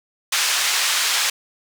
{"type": "band-pass noise", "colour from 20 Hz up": "white", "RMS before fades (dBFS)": -20, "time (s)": [0.32, 1.3], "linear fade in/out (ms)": 5, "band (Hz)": [1100, 6200], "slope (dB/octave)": 12, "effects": []}